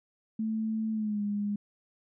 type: tone with pitch glide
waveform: sine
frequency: 220 to 205.3 Hz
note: A3 to G#3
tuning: 0 to -20 cents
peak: -28 dBFS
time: 0.39-1.56 s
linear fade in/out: 5 ms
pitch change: -120 cents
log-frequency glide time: 0.92-1.22 s
effects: none